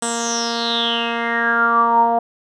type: tone with low-pass filter sweep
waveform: 10% pulse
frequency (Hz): 233.1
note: A#3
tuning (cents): 0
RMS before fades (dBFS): -18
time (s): 0.02-2.19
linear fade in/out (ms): 5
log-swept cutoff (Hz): 8400 to 750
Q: 9.9
effects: none